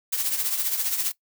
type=noise with tremolo; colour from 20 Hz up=blue; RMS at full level=-23 dBFS; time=0.12-1.12 s; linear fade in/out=10 ms; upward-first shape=triangle; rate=15 Hz; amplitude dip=65%; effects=noise-tail reverb RT60 0.1 s tail -19 dB re dry